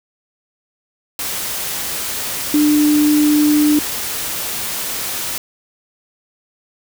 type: tone in noise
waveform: sine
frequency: 298.3 Hz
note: D4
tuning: 27 cents sharp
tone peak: -10 dBFS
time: 2.54-3.79 s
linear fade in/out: 2 ms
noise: white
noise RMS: -23 dBFS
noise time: 1.19-5.38 s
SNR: +10 dB
effects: none